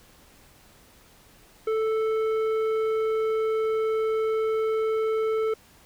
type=tone with tanh clipping; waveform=triangle; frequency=439.9 Hz; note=A4; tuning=in tune; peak=-24 dBFS; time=1.67-5.54 s; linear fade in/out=5 ms; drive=14 dB; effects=pink hiss -55 dBFS RMS until 5.85 s